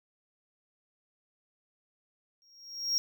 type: tone with exponential growth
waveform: triangle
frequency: 5588 Hz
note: F8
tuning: in tune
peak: -22 dBFS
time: 2.42-2.98 s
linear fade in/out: 0 ms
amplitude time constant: 120 ms
effects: none